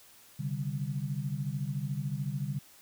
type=chord; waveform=sine; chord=C suspended second; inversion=none; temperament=equal with one note detuned; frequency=133.1 / 146.83 / 196 Hz; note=C3 / D3 / G3; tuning=+30 / 0 / 0 cents; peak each=-35 / -34 / -39 dBFS; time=0.39-2.59 s; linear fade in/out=10 ms; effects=white hiss -57 dBFS RMS until 2.81 s